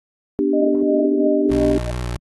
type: chord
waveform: sine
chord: G major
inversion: first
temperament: equal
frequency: 246.9 / 293.7 / 392 Hz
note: B3 / D4 / G4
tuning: 0 / 0 / 0 cents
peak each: -23 / -18 / -19 dBFS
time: 0.39-1.78 s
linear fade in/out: 0 ms
type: tone with tremolo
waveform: sine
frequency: 615 Hz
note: D#5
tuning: 20 cents flat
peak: -18 dBFS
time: 0.53-1.91 s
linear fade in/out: 5 ms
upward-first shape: sine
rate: 2.9 Hz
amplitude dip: 85%
type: tone with vibrato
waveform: 25% pulse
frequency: 60.8 Hz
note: B1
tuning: 26 cents flat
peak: -19 dBFS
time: 1.5-2.17 s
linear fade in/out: 10 ms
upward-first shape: sine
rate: 4.7 Hz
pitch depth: 30 cents each way
effects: AAC 32 kbps